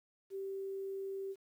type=tone with quantisation; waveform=sine; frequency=388.9 Hz; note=G4; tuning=14 cents flat; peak=-38 dBFS; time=0.3-1.36 s; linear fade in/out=50 ms; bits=11; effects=none